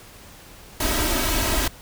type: noise with comb filter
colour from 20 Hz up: pink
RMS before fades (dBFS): -22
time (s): 0.8-1.68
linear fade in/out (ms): 5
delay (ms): 3.1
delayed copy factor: +0.85
effects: pink hiss -45 dBFS RMS until 1.81 s